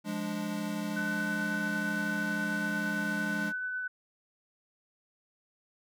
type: chord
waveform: square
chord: D diminished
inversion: first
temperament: equal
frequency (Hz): 174.61 / 207.7 / 293.7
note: F3 / Ab3 / D4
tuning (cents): 0 / 0 / 0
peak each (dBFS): -40 / -35 / -39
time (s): 0.04-3.53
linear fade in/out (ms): 50
type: tone with tremolo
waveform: sine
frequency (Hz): 1501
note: F#6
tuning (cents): +24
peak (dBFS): -31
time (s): 0.96-3.88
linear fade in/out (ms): 10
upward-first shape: triangle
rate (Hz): 9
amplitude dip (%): 25
effects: none